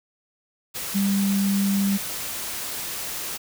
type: tone in noise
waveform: sine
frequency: 198 Hz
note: G3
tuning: 18 cents sharp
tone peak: -19 dBFS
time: 0.94-1.98 s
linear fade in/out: 20 ms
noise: white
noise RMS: -31 dBFS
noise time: 0.74-3.38 s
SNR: +9 dB
effects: none